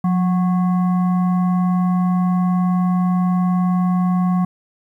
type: tone with frequency modulation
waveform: sine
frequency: 180 Hz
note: F#3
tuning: 47 cents flat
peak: -14 dBFS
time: 0.04-4.45 s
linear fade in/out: 5 ms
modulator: 919 Hz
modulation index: 0.39
effects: 9-bit